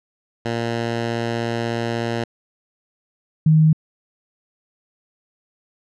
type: tone pair in turn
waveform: 10% pulse / sine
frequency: 116.54 / 156.78 Hz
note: A#2 / D#3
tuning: 0 / +13 cents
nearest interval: perfect fourth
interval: 513 cents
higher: second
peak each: -13 / -10 dBFS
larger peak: second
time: 0.45-2.24 / 3.46-3.73 s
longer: first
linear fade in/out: 5 ms
effects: low-pass 5000 Hz 12 dB/octave